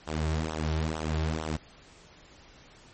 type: tone with flanger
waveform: sawtooth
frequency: 78.6 Hz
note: D#2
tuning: 18 cents sharp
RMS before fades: -30 dBFS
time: 0.07-1.57 s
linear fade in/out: 10 ms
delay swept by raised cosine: 0.42 to 4.12 ms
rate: 2.2 Hz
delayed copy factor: -0.75
effects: pink hiss -54 dBFS RMS until 2.93 s + MP3 32 kbps